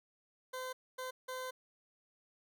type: tone bursts at uneven times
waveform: 20% pulse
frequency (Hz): 513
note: C5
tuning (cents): -34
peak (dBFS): -35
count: 3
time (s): 0.53-0.73 / 0.98-1.11 / 1.28-1.51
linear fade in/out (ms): 10
effects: none